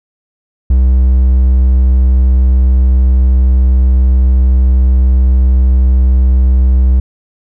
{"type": "tone", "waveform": "triangle", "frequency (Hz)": 63.8, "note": "C2", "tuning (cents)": -43, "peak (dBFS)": -3, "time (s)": [0.7, 7], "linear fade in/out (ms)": 5, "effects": []}